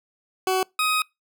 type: tone pair in turn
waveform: 20% pulse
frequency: 375.1 / 1257.3 Hz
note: F#4 / D#6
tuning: +24 / +18 cents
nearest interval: octave + major sixth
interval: 2094 cents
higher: second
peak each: -15 dBFS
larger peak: neither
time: 0.47-0.63 / 0.79-1.02 s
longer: second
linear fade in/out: 2 ms
effects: noise-tail reverb RT60 0.2 s tail -25 dB re dry